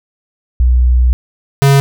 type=tone pair in turn; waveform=sine / square; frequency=61.74 / 138.6 Hz; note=B1 / C#3; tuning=0 / 0 cents; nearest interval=octave + major second; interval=1400 cents; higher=second; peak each=-6 dBFS; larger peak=neither; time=0.6-1.13 / 1.62-1.8 s; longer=first; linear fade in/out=0 ms; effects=none